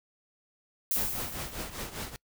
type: noise with exponential decay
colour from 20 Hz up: violet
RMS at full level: -27 dBFS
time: 0.91-2.06 s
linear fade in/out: 2 ms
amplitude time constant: 250 ms
type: noise with tremolo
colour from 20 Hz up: pink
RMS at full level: -35 dBFS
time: 0.96-2.16 s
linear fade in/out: 0 ms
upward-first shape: triangle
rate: 5 Hz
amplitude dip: 80%
effects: noise-tail reverb RT60 0.1 s tail -25 dB re dry